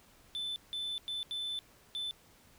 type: tone bursts at uneven times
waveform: sine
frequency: 3520 Hz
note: A7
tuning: in tune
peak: -32 dBFS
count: 5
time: 0.35-0.56 / 0.73-0.98 / 1.08-1.23 / 1.31-1.59 / 1.95-2.11 s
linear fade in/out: 0 ms
effects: tanh soft clip ceiling -34 dBFS + pink hiss -62 dBFS RMS until 2.58 s